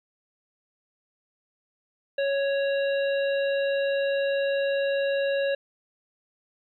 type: harmonic tone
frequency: 554.4 Hz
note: C#5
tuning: in tune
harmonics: 1 / 3 / 5 / 7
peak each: -23 / -33 / -37 / -40 dBFS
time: 2.18-5.55 s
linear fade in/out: 5 ms
effects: 11-bit